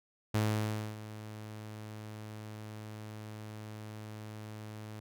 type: tone with ADSR envelope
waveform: sawtooth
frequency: 107.4 Hz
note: A2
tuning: 41 cents flat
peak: -23 dBFS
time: 0.34-5 s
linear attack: 8 ms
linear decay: 610 ms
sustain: -16 dB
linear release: 4 ms
effects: none

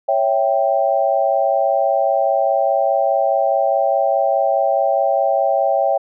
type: chord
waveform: sine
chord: C# diminished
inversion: none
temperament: equal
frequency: 554.4 / 659.3 / 784 Hz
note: C#5 / E5 / G5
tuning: 0 / 0 / 0 cents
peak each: -18 dBFS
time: 0.08-5.98 s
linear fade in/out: 10 ms
effects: none

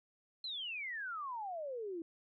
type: exponential sweep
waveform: sine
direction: down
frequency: 4186 to 320 Hz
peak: -39 dBFS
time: 0.44-2.02 s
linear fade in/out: 2 ms
effects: none

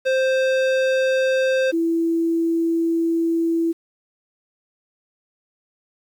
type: tone pair in turn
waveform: square / sine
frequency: 524 / 331.8 Hz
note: C5 / E4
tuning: +2 / +11 cents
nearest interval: minor sixth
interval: 791 cents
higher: first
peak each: -17 dBFS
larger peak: neither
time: 0.05-1.72 / 1.72-3.73 s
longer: second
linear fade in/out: 20 ms
effects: low-pass 4000 Hz 12 dB/octave + 8-bit

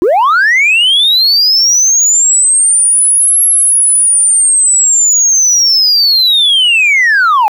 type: linear two-way sweep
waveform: sine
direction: up then down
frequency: 311.7 to 11270 to 807 Hz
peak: -3 dBFS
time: 0.02-7.48 s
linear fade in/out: 0 ms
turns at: 3.43 s
effects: tanh soft clip ceiling -4 dBFS + 7-bit

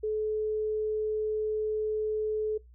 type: tone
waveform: sine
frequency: 430 Hz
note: A4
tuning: 40 cents flat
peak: -27 dBFS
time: 0.03-2.58 s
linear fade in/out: 10 ms
effects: noise-tail reverb RT60 0.2 s tail -24 dB re dry + added 60 Hz sine -51 dBFS peak until 2.74 s

